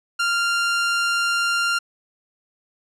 sawtooth tone, 1392 Hz, F6, 6 cents flat, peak -15 dBFS, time 0.19-1.79 s, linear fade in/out 10 ms, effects low-pass 8000 Hz 12 dB/octave

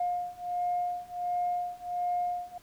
sine beating tone pair, 710 / 711.4 Hz, F5 / F5, +28 / +32 cents, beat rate 1.4 Hz, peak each -32 / -31 dBFS, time 0-2.58 s, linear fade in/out 5 ms, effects tanh soft clip ceiling -21 dBFS + pink hiss -59 dBFS RMS until 2.62 s

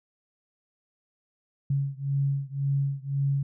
sine beating tone pair, 138.2 / 140.1 Hz, C#3 / C#3, -5 / +19 cents, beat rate 1.9 Hz, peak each -27 / -28 dBFS, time 1.7-3.43 s, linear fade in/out 5 ms, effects none

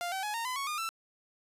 sawtooth tone with pitch steps, 698.5 / 766.1 / 840.3 / 921.7 / 1010.9 / 1108.8 / 1216.2 / 1333.9 Hz, F5 / G5 / G#5 / A#5 / B5 / C#6 / D#6 / E6, 0 / -40 / +20 / -20 / +40 / 0 / -40 / +20 cents, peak -29 dBFS, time 0.01-0.89 s, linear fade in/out 0 ms, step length 110 ms, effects resampled to 32000 Hz

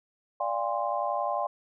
sine chord, D half-diminished seventh, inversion none, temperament equal with one note detuned, 587.3 / 698.5 / 809.8 / 1046.5 Hz, D5 / F5 / Ab5 / C6, 0 / 0 / -44 / 0 cents, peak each -32 dBFS, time 0.4-1.47 s, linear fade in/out 5 ms, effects none

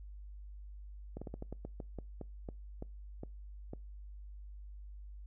slowing click train, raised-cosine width 2 ms, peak -29 dBFS, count 14, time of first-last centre 1.17-3.734 s, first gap 46 ms, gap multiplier 1.22, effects noise-tail reverb RT60 0.3 s tail -25 dB re dry + added 50 Hz sine -46 dBFS peak until 5.26 s

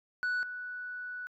sine tone pair in turn, 1480 / 1480 Hz, F#6 / F#6, 0 / 0 cents, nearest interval unison, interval 0 cents, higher neither, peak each -26 / -37 dBFS, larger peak first, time 0.23-0.43 / 0.43-1.27 s, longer second, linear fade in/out 0 ms, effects tanh soft clip ceiling -28 dBFS

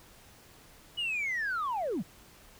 sine linear sweep, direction down, 2960 to 137 Hz, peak -28 dBFS, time 0.97-2.03 s, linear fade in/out 20 ms, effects tanh soft clip ceiling -27 dBFS + pink hiss -56 dBFS RMS until 2.59 s

